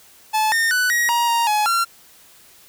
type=tone with pitch steps; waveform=45% pulse; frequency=866 / 1825 / 1491 / 1897 / 946 / 934 / 844 / 1370 Hz; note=A5 / A#6 / F#6 / A#6 / A#5 / A#5 / G#5 / F6; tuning=-28 / -37 / +13 / +30 / +25 / +3 / +28 / -34 cents; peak=-16 dBFS; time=0.33-1.85 s; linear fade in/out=20 ms; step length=190 ms; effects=white hiss -49 dBFS RMS until 2.68 s